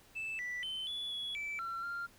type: tone with pitch steps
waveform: sine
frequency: 2635 / 1968 / 3069 / 3429 / 3375 / 2318 / 1356 / 1392 Hz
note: E7 / B6 / G7 / A7 / G#7 / D7 / E6 / F6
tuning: -1 / -7 / -37 / -45 / +27 / -23 / +49 / -6 cents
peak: -35 dBFS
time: 0.15-2.07 s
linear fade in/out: 20 ms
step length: 240 ms
effects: tanh soft clip ceiling -35 dBFS + pink hiss -62 dBFS RMS until 2.18 s